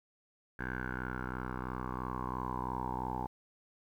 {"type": "tone with low-pass filter sweep", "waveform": "10% pulse", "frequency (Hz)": 63, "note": "B1", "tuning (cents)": 35, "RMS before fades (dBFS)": -38, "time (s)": [0.59, 3.27], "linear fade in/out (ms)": 5, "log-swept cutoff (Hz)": [1600, 850], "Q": 7.7, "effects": ["11-bit"]}